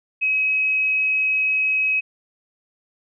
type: tone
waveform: sine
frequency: 2549 Hz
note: D#7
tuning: 41 cents sharp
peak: -17 dBFS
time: 0.21-2.01 s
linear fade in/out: 20 ms
effects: none